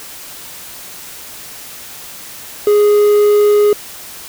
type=tone with quantisation; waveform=triangle; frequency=415.3 Hz; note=G#4; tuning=in tune; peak=-5 dBFS; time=2.67-3.73 s; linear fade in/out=2 ms; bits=5; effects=white hiss -32 dBFS RMS until 4.28 s